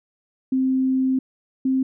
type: tone pair in turn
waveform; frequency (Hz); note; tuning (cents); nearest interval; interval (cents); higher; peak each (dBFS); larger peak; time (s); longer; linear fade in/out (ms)
sine; 261.6 / 262.9; C4 / C4; 0 / +8; unison; 8; second; -17; neither; 0.52-1.19 / 1.65-1.83; first; 5
effects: none